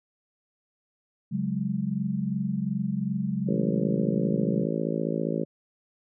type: chord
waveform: sine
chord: C# suspended fourth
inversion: none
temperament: equal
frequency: 138.59 / 185 / 207.7 Hz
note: C#3 / F#3 / G#3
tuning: 0 / 0 / 0 cents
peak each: -32 / -29 / -29 dBFS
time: 1.31-4.66 s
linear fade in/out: 20 ms
type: harmonic tone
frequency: 55 Hz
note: A1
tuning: in tune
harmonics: 3 / 4 / 5 / 6 / 7 / 8 / 9 / 10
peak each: -31 / -32 / -33 / -34 / -34 / -35 / -36 / -36 dBFS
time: 3.47-5.45 s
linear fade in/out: 20 ms
effects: none